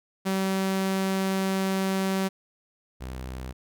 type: tone pair in turn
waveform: sawtooth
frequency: 191.6 / 63.94 Hz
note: G3 / C2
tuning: -39 / -39 cents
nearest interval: octave + perfect fifth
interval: 1900 cents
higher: first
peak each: -20 / -30 dBFS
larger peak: first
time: 0.25-2.29 / 3-3.53 s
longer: first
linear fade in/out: 20 ms
effects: none